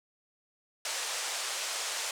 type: band-pass noise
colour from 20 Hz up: white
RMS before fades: -35 dBFS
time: 0.85-2.11 s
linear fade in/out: 2 ms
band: 490 to 8400 Hz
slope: 24 dB/octave
effects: none